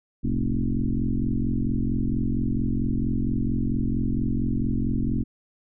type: tone with frequency modulation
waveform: sine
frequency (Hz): 121.5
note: B2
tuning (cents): -28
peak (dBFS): -21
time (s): 0.23-5.24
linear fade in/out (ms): 20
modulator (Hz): 44.4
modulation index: 3.8
effects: none